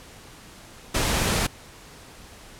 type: noise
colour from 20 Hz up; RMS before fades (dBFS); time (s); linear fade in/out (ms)
pink; -23; 0.94-1.47; 10
effects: pink hiss -46 dBFS RMS until 2.59 s + low-pass 11000 Hz 12 dB/octave